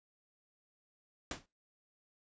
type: noise with exponential decay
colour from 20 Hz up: pink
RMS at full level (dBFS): -35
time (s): 1.31-1.46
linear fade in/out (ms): 2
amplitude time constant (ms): 31
effects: noise-tail reverb RT60 0.3 s tail -26 dB re dry + resampled to 16000 Hz